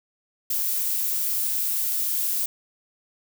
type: noise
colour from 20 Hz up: violet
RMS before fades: -25 dBFS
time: 0.5-2.46 s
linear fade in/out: 5 ms
effects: none